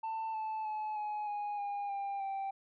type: tone with pitch steps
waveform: sine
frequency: 890 / 873.7 / 857.7 / 842 / 826.6 / 811.4 / 796.6 / 782 Hz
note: A5 / A5 / A5 / G#5 / G#5 / G#5 / G5 / G5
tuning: +20 / -12 / -44 / +24 / -8 / -41 / +28 / -4 cents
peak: -32 dBFS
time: 0.03-2.51 s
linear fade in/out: 10 ms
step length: 310 ms
effects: tanh soft clip ceiling -34 dBFS